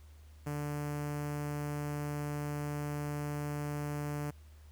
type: tone with notch filter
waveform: sawtooth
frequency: 146.83 Hz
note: D3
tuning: in tune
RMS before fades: -37 dBFS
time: 0.46-4.31 s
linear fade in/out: 10 ms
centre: 3700 Hz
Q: 1
effects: added 75 Hz sine -52 dBFS peak until 4.71 s + pink hiss -66 dBFS RMS until 4.71 s